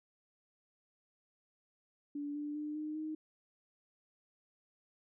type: tone with pitch steps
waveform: sine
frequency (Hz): 289.4 / 294.6 / 300 / 305.4 / 310.9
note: D4 / D4 / D4 / D#4 / D#4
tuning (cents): -25 / +6 / +37 / -32 / -1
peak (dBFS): -37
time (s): 2.15-3.15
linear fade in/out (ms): 5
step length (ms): 200
effects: none